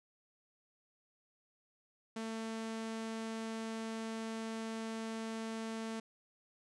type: tone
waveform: sawtooth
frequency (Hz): 223.7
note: A3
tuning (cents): +29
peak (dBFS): -35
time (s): 2.16-6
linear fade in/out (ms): 5
effects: resampled to 22050 Hz + 11-bit